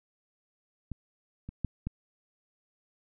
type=clicks; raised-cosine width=5 ms; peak=-24 / -27 / -17 / -20 dBFS; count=4; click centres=0.917 / 1.49 / 1.647 / 1.87 s; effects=none